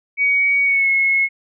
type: tone with pitch glide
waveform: sine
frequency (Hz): 2251 to 2177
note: C#7 to C#7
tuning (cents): +26 to -32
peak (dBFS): -13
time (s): 0.17-1.29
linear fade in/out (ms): 50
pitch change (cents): -58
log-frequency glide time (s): 0.63-0.89
effects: none